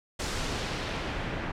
pink noise with low-pass filter sweep, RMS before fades -33 dBFS, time 0.19-1.52 s, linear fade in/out 10 ms, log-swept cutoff 8000 to 1900 Hz, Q 0.93, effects none

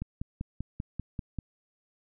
click train, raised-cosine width 5 ms, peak -21 dBFS, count 8, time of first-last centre 0.02-1.387 s, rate 5.12 Hz, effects none

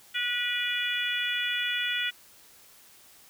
harmonic tone, 486.7 Hz, B4, 25 cents flat, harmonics 3 / 4 / 5 / 6 / 7, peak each -33 / -33 / -33 / -33 / -33 dBFS, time 0.14-2.11 s, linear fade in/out 20 ms, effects white hiss -55 dBFS RMS until 3.29 s

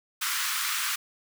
pink high-pass noise, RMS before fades -29 dBFS, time 0.21-0.96 s, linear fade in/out 10 ms, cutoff 1100 Hz, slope 48 dB/octave, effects none

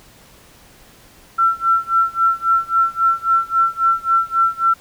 sine tone with tremolo, 1348 Hz, E6, 38 cents sharp, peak -10 dBFS, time 1.38-4.74 s, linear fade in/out 10 ms, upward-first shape sine, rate 3.7 Hz, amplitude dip 95%, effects pink hiss -47 dBFS RMS until 4.8 s

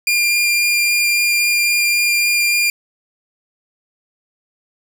sawtooth tone with vibrato, 2401 Hz, D7, 38 cents sharp, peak -10 dBFS, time 0.07-2.7 s, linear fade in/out 2 ms, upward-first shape triangle, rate 3.7 Hz, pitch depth 8 cents each way, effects none

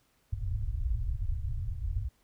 pink low-pass noise, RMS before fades -32 dBFS, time 0.32-2.09 s, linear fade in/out 10 ms, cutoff 120 Hz, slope 96 dB/octave, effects pink hiss -70 dBFS RMS until 2.23 s

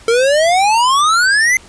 square exponential sweep, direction up, 449.3 to 2093 Hz, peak -10 dBFS, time 0.08-1.57 s, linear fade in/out 2 ms, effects pink hiss -41 dBFS RMS until 1.68 s + resampled to 22050 Hz

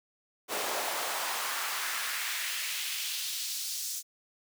pink noise with high-pass filter sweep, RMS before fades -34 dBFS, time 0.48-4.03 s, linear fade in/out 50 ms, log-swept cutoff 490 to 6100 Hz, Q 1.4, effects none

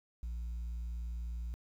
sine tone, 58.27 Hz, A#1, in tune, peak -34 dBFS, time 0.23-1.54 s, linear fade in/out 0 ms, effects tanh soft clip ceiling -36 dBFS + 11-bit

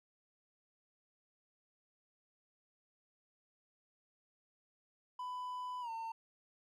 triangle tone with pitch glide, 998 to 904.7 Hz, B5 to A5, +18 to +48 cents, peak -38 dBFS, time 5.19-6.12 s, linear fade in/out 5 ms, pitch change -170 cents, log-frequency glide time 5.81-5.9 s, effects none

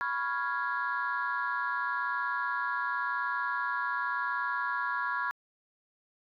sine chord, C# dominant seventh, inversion third, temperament equal, 987.8 / 1108.7 / 1396.9 / 1661.2 Hz, B5 / C#6 / E#6 / G#6, 0 / 0 / 0 / 0 cents, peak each -34 / -35 / -34 / -33 dBFS, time 0.01-5.31 s, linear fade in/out 0 ms, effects tanh soft clip ceiling -22 dBFS

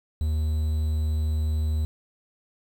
triangle tone, 77.78 Hz, D#2, in tune, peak -20 dBFS, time 0.21-1.85 s, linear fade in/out 0 ms, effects 8-bit

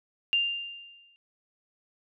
sine tone with exponential decay, 2794 Hz, F7, in tune, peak -20 dBFS, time 0.33-1.16 s, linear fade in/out 0 ms, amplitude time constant 180 ms, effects none

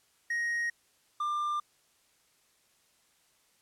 triangle tone pair in turn, 1877 / 1193.1 Hz, A#6 / D6, +11 / +27 cents, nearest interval minor sixth, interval 784 cents, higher first, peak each -27 dBFS, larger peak neither, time 0.3-0.7 / 1.2-1.6 s, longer neither, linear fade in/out 5 ms, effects white hiss -68 dBFS RMS until 3.61 s + low-pass 11000 Hz 12 dB/octave

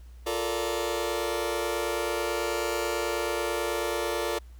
sawtooth chord, Bb major seventh, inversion second, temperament just, 349.6 / 437 / 466.2 / 582.7 Hz, F4 / A4 / Bb4 / D5, +2 / -12 / 0 / -14 cents, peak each -29 dBFS, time 0.26-4.39 s, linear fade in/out 10 ms, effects added 60 Hz sine -44 dBFS peak until 4.59 s + pink hiss -63 dBFS RMS until 4.59 s

